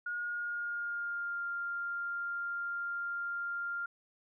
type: tone with pitch glide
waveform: sine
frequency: 1435 to 1396.6 Hz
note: F6 to F6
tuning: +47 to 0 cents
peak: -34 dBFS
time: 0.06-3.86 s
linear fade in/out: 5 ms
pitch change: -47 cents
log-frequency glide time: 0.18-1.44 s
effects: none